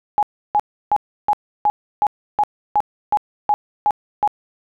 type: tone bursts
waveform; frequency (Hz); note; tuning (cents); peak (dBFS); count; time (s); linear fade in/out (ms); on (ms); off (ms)
sine; 835; G#5; +9; -12; 12; 0.18-4.276; 0; 48; 320
effects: none